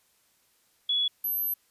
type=tone pair in turn; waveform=sine; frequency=3387 / 12402 Hz; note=G#7 / G9; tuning=+33 / -20 cents; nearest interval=octave + minor seventh; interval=2247 cents; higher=second; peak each=-23 / -26 dBFS; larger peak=first; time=0.89-1.08 / 1.24-1.54 s; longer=second; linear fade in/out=5 ms; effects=white hiss -67 dBFS RMS until 1.7 s + resampled to 32000 Hz